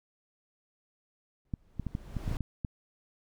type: noise with exponential growth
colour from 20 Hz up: brown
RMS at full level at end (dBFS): -33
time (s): 1.45-2.37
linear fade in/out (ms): 2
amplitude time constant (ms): 200
type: clicks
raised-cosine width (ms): 5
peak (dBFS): -20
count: 9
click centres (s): 1.538 / 1.797 / 1.867 / 1.951 / 2.167 / 2.278 / 2.314 / 2.407 / 2.648
effects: none